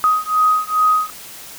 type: beating tone pair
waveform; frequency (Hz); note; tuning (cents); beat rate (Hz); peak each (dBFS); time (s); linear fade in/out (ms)
sine; 1253 / 1255.4; D#6 / D#6; +12 / +15; 2.4; -16; 0.04-1.1; 0
effects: white hiss -36 dBFS RMS until 1.58 s